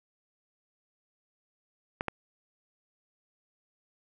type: clicks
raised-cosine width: 0.5 ms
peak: -15 dBFS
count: 2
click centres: 2.009 / 2.083 s
effects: none